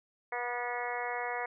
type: harmonic tone with a mistuned harmonic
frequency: 242.7 Hz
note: B3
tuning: 30 cents flat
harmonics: 2 / 3 / 4 / 5 / 6 / 7 / 8 / 9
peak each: -40 / -38 / -40 / -44 / -45 / -43 / -41 / -42 dBFS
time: 0.32-1.46 s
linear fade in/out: 5 ms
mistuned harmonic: 7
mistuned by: +17 cents
effects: none